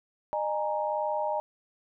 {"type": "chord", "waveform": "sine", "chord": "D# suspended fourth", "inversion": "none", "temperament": "equal with one note detuned", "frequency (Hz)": [609.4, 830.6, 932.3], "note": ["D#5", "G#5", "A#5"], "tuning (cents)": [-36, 0, 0], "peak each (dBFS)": [-30, -32, -32], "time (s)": [0.33, 1.4], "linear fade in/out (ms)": 0, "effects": []}